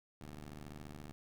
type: ring-modulated tone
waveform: 15% pulse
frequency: 74.6 Hz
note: D2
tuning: 28 cents sharp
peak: -38 dBFS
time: 0.21-1.12 s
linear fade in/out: 0 ms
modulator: 64.1 Hz
effects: none